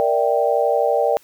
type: chord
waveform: sine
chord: E half-diminished seventh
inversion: second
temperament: equal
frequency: 466.2 / 587.3 / 659.3 / 784 Hz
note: Bb4 / D5 / E5 / G5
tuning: 0 / 0 / 0 / 0 cents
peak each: -20 / -19 / -23 / -21 dBFS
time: 0-1.17 s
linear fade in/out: 0 ms
effects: white hiss -53 dBFS RMS until 1.23 s